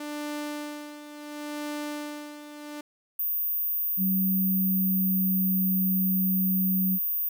sawtooth tone with tremolo, 296.1 Hz, D4, 14 cents sharp, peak -27 dBFS, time 0-2.81 s, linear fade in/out 5 ms, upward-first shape sine, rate 0.71 Hz, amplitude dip 70%
sine tone, 14930 Hz, A#9, 1 cent sharp, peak -25 dBFS, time 3.19-7.29 s, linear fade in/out 5 ms
sine tone with pitch glide, 190.8 to 189.15 Hz, G3 to F#3, -47 to +38 cents, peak -24 dBFS, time 3.97-6.99 s, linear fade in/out 50 ms, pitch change -15 cents, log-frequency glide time 4.29-5.66 s
effects 10-bit

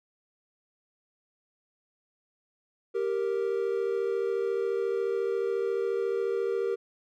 triangle tone pair together, 392 / 466.2 Hz, G4 / A#4, 0 / 0 cents, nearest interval minor third, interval 300 cents, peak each -27 dBFS, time 2.94-6.76 s, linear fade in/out 20 ms, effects none

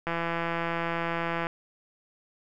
click train, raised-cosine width 0.5 ms, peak -15 dBFS, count 236, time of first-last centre 0.07-1.469 s, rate 168 Hz, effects none

